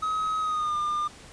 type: tone with pitch glide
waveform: triangle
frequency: 1271 to 1203.1 Hz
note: D#6 to D6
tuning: +36 to +41 cents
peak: -23 dBFS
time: 0.02-1.08 s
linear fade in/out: 10 ms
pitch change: -95 cents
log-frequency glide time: 0.4-0.75 s
effects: pink hiss -48 dBFS RMS until 1.32 s + resampled to 22050 Hz